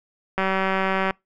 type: click train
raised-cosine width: 0.5 ms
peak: -8 dBFS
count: 140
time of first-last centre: 0.38-1.108 s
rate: 191 Hz
effects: noise-tail reverb RT60 0.2 s tail -26 dB re dry